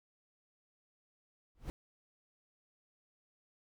brown noise with exponential growth, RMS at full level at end -35 dBFS, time 1.55-1.7 s, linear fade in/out 0 ms, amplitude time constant 32 ms, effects none

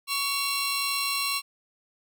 sawtooth tone cluster, 1117 / 2730 / 4074 Hz, C#6 / F7 / C8, +13 / -40 / -47 cents, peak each -27 dBFS, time 0.07-1.42 s, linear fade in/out 50 ms, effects none

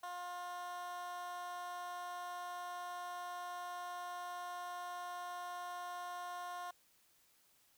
15% pulse tone with high-pass filter, 355 Hz, F4, 28 cents sharp, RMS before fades -45 dBFS, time 0.03-6.71 s, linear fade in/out 5 ms, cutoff 840 Hz, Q 5, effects white hiss -71 dBFS RMS until 7.77 s

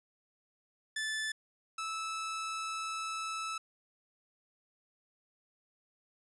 sawtooth tone pair in turn, 1748 / 1309.5 Hz, A6 / E6, -12 / -12 cents, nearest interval perfect fourth, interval 500 cents, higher first, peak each -30 / -32 dBFS, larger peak first, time 0.96-1.32 / 1.78-3.58 s, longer second, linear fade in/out 5 ms, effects resampled to 24000 Hz

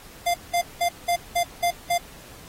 square tone bursts, 696 Hz, F5, 6 cents flat, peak -20 dBFS, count 7, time 0.26-1.981 s, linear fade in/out 10 ms, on 83 ms, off 190 ms, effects pink hiss -46 dBFS RMS until 2.48 s + AAC 48 kbps

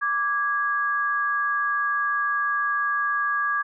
sine tone pair together, 1168.6 / 1651 Hz, D6 / G#6, -9 / -11 cents, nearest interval tritone, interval 598 cents, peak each -24 dBFS, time 0.01-3.63 s, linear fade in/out 20 ms, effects none

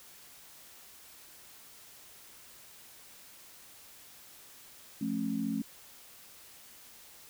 sine chord, F augmented, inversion none, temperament just, 174.61 / 218.3 / 272.8 Hz, F3 / A3 / C#4, 0 / -13 / -28 cents, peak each -39 / -33 / -34 dBFS, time 5.01-5.62 s, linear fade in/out 5 ms, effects white hiss -54 dBFS RMS until 7.29 s

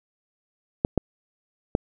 clicks, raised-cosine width 2 ms, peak -6 dBFS, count 3, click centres 0.849 / 0.977 / 1.751 s, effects none

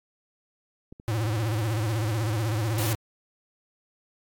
clicks, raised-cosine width 3 ms, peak -31 dBFS, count 8, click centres 0.925 / 0.999 / 1.256 / 1.384 / 1.433 / 2.053 / 2.229 / 2.787 s
square tone with vibrato, 110.2 Hz, A2, 3 cents sharp, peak -25 dBFS, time 1.08-2.95 s, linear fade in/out 0 ms, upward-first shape sine, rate 16 Hz, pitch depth 130 cents each way
white noise, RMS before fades -33 dBFS, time 2.78-2.93 s, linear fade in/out 2 ms
effects AAC 64 kbps

